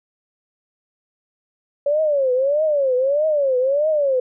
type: tone with vibrato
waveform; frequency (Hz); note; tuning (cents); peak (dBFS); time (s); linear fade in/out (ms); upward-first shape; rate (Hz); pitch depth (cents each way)
sine; 561; C#5; +21; -15; 1.86-4.2; 5; triangle; 1.6; 220
effects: none